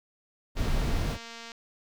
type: noise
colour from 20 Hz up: brown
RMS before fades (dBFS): -27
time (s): 0.55-1.18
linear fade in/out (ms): 50
type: click train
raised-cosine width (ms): 0.2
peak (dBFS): -26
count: 220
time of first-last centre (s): 0.57-1.518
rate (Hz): 231
effects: none

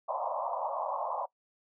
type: band-pass noise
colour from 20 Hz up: white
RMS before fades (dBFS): -34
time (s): 0.08-1.26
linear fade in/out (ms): 10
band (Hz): 540 to 1100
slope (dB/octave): 96
effects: noise-tail reverb RT60 0.1 s tail -21 dB re dry

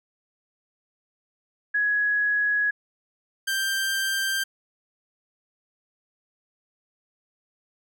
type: tone pair in turn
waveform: sine / sawtooth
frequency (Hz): 1674 / 1576.1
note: G#6 / G6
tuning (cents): +13 / +9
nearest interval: minor second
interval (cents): 104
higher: first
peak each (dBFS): -20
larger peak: neither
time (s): 1.74-2.71 / 3.47-4.44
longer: neither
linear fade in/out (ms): 10
effects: none

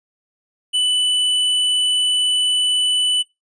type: tone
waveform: square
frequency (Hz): 2986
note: F#7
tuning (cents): +15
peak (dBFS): -16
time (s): 0.73-3.23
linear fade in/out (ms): 20
effects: noise-tail reverb RT60 0.2 s tail -21 dB re dry + resampled to 22050 Hz

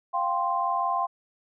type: chord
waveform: sine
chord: F suspended second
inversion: none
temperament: equal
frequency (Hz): 698.5 / 784 / 1046.5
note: F5 / G5 / C6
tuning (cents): 0 / 0 / 0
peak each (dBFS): -29 / -29 / -26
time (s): 0.13-1.07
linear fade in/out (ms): 20
effects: none

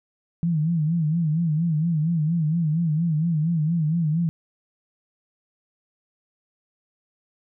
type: tone with vibrato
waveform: sine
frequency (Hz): 161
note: E3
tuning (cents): -41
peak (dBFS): -19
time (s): 0.43-4.29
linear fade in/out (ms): 0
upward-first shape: sine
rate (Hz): 4.3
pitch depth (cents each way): 120
effects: none

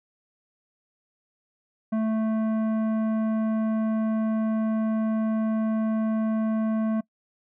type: tone with tanh clipping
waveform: triangle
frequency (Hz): 220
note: A3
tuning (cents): 0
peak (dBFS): -24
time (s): 1.92-7.01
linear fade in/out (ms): 10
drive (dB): 16
effects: noise-tail reverb RT60 0.1 s tail -24 dB re dry

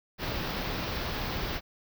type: band-stop noise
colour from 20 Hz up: pink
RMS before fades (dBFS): -33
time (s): 0.18-1.61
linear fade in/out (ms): 50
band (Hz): 5400 to 15000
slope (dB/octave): 48
effects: none

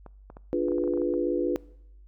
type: clicks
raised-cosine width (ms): 1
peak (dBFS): -30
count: 12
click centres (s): 0.063 / 0.301 / 0.369 / 0.684 / 0.719 / 0.782 / 0.839 / 0.877 / 0.937 / 0.975 / 1.018 / 1.139
type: chord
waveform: sine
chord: D diminished seventh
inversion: none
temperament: equal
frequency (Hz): 293.7 / 349.2 / 415.3 / 493.9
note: D4 / F4 / Ab4 / Cb5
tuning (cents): 0 / 0 / 0 / 0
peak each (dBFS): -29 / -27 / -33 / -29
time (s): 0.53-1.56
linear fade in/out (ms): 0
effects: noise-tail reverb RT60 0.8 s tail -22 dB re dry + added 49 Hz sine -48 dBFS peak until 2.07 s

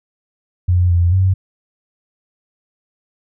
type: tone with pitch steps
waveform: sine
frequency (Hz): 89.3 / 86.7 / 94.2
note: F2 / F2 / F#2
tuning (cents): +39 / -12 / +32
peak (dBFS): -10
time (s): 0.68-1.34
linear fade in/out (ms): 10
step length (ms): 220
effects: none

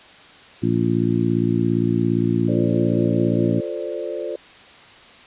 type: harmonic tone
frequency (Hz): 57.4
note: A#1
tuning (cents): -26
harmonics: 2 / 3 / 4 / 5 / 6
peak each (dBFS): -23 / -23 / -23 / -23 / -23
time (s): 0.62-3.61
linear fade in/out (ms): 20
type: chord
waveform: sine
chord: D minor seventh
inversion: first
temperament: equal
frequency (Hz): 349.2 / 440 / 523.3 / 587.3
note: F4 / A4 / C5 / D5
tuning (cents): 0 / 0 / 0 / 0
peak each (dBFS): -30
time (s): 2.48-4.36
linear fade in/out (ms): 5
effects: white hiss -45 dBFS RMS until 5.26 s + resampled to 8000 Hz

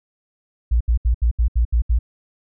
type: tone bursts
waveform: sine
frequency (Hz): 58.27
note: A#1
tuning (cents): 0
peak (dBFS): -13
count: 8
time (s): 0.71-1.99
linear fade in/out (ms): 10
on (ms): 97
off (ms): 72
effects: none

